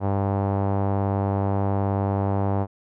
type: tone with low-pass filter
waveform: sawtooth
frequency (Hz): 98.8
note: G2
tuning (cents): +14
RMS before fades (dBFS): -23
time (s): 0-2.67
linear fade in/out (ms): 50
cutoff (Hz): 830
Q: 2.2
effects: none